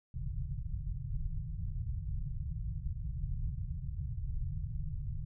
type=low-pass noise; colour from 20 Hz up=pink; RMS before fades=-37 dBFS; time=0.14-5.25 s; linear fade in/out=5 ms; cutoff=160 Hz; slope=96 dB/octave; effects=none